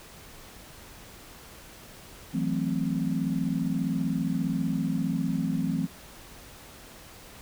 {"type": "chord", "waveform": "sine", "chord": "F# half-diminished seventh", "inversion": "third", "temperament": "equal", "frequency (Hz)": [164.81, 185, 220, 261.6], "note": ["E3", "F#3", "A3", "C4"], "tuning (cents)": [0, 0, 0, 0], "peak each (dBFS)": [-30, -31, -32, -30], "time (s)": [2.33, 5.87], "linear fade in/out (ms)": 20, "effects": ["pink hiss -48 dBFS RMS until 7.41 s"]}